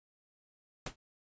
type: noise with exponential decay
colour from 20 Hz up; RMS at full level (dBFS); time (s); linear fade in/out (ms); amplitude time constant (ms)
pink; -33; 0.86-0.96; 5; 21
effects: resampled to 16000 Hz